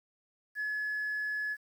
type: tone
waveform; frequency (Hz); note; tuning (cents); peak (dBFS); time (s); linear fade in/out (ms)
sine; 1704; G#6; +44; -30; 0.55-1.57; 50
effects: tanh soft clip ceiling -28 dBFS + 10-bit